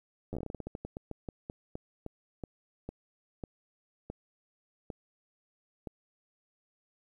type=slowing click train; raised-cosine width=2 ms; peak=-25 dBFS; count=26; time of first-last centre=0.33-5.872 s; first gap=10 ms; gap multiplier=1.21; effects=11-bit